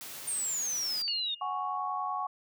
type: high-pass noise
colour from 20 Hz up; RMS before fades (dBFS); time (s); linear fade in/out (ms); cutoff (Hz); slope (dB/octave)
white; -43; 0.01-1.02; 0; 110; 24
type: exponential sweep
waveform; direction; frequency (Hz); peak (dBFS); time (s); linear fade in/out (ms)
sine; down; 8940 to 3600; -30; 0.27-1.35; 10
type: tone with exponential decay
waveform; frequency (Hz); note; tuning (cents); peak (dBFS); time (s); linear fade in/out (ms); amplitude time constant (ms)
sine; 2844; F7; +31; -32; 1.08-1.77; 0; 150
type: chord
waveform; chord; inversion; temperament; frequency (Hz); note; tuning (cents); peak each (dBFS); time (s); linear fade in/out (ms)
sine; F# suspended second; none; equal; 740 / 830.6 / 1108.7; F#5 / G#5 / C#6; 0 / 0 / 0; -36 / -37 / -33; 1.41-2.27; 5
effects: none